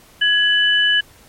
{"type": "tone pair together", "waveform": "sine", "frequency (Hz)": [1675, 2985], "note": ["G#6", "F#7"], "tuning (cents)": [14, 15], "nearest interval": "minor seventh", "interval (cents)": 1001, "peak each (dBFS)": -15, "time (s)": [0.21, 1.01], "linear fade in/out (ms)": 10, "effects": ["pink hiss -48 dBFS RMS until 1.28 s", "MP3 64 kbps"]}